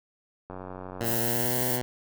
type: click train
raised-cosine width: 1 ms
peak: -25 dBFS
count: 60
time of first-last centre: 0.5-1.136 s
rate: 92.8 Hz
type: tone with pitch glide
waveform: 10% pulse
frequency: 116.54 to 124.9 Hz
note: A#2 to B2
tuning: 0 to +20 cents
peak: -20 dBFS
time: 1.01-1.82 s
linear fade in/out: 0 ms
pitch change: +120 cents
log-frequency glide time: 1.19-1.59 s
type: noise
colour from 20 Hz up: violet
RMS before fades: -29 dBFS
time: 1.03-1.8 s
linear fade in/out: 50 ms
effects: none